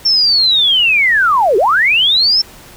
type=linear two-way sweep; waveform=sine; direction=down then up; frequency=5450 to 360 to 5450 Hz; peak=-8 dBFS; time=0.05-2.42 s; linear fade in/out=10 ms; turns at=1.57 s; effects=pink hiss -38 dBFS RMS until 2.76 s